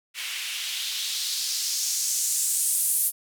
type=noise with band-pass filter sweep; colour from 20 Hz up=blue; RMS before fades=-27 dBFS; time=0.14-3.12 s; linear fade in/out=50 ms; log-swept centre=2300 to 11000 Hz; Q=2; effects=none